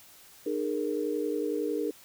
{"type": "chord", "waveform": "sine", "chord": "D# suspended fourth", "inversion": "none", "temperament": "equal with one note detuned", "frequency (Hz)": [304, 415.3, 466.2], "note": ["D#4", "G#4", "A#4"], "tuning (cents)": [-40, 0, 0], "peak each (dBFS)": -32, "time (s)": [0.46, 1.91], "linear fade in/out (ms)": 5, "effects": ["white hiss -54 dBFS RMS until 2.04 s"]}